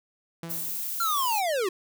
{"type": "tone with exponential decay", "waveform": "sawtooth", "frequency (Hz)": 166.8, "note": "E3", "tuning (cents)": 21, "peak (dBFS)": -29, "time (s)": [0.43, 0.99], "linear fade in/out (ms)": 2, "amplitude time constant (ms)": 120}
{"type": "noise", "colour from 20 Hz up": "violet", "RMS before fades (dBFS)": -32, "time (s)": [0.49, 1.41], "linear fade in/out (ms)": 20}
{"type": "linear sweep", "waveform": "square", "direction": "down", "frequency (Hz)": [1396.9, 349.2], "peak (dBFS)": -25, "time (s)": [1, 1.69], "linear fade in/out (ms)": 5}
{"effects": []}